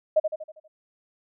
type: tone with echo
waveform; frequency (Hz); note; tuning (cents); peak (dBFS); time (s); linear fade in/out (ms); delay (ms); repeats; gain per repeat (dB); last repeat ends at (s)
sine; 622.3; D#5; 0; -15; 0.16-0.2; 10; 80; 6; -6; 0.68
effects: none